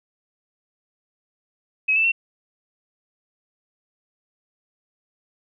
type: tone with pitch steps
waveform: sine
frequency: 2553 / 2645 / 2713 Hz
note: D#7 / E7 / E7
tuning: +44 / +5 / +49 cents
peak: -16 dBFS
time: 1.88-2.12 s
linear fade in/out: 10 ms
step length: 80 ms
effects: none